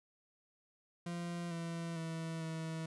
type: tone with pitch steps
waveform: 40% pulse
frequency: 172.4 / 167.6 / 163.3 / 161.5 Hz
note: F3 / E3 / E3 / E3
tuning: -22 / +29 / -16 / -35 cents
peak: -38 dBFS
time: 1.06-2.86 s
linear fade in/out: 5 ms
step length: 450 ms
effects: resampled to 24000 Hz